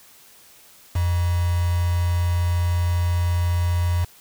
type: tone with quantisation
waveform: sine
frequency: 87.31 Hz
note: F2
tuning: in tune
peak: -18 dBFS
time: 0.95-4.05 s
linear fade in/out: 10 ms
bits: 5
effects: white hiss -50 dBFS RMS until 4.2 s